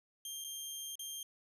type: tone with dropouts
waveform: 15% pulse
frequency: 3187 Hz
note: G7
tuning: 28 cents sharp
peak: -34 dBFS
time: 0.25-1.23 s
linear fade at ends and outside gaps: 2 ms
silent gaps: 0.441-0.445 / 0.955-0.993 s
effects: resampled to 32000 Hz